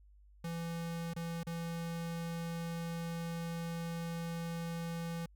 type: tone with dropouts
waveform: square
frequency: 167.6 Hz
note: E3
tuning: 29 cents sharp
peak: -38 dBFS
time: 0.44-5.26 s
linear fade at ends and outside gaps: 5 ms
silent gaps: 1.136-1.162 / 1.433-1.468 s
effects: added 50 Hz sine -58 dBFS peak until 5.35 s